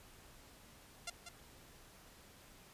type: tone with echo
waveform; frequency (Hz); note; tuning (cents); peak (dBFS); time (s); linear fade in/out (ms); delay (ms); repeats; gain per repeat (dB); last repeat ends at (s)
5% pulse; 694; F5; -11; -29; 1.07-1.1; 5; 190; 1; -8; 1.29
effects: pink hiss -60 dBFS RMS until 2.73 s + resampled to 32000 Hz